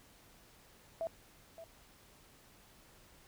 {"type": "tone with echo", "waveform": "sine", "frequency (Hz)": 659.3, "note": "E5", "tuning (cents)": 0, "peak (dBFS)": -34, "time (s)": [1.01, 1.07], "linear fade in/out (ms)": 0, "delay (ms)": 570, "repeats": 1, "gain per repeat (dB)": -13, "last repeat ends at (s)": 1.64, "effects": ["pink hiss -62 dBFS RMS until 3.27 s"]}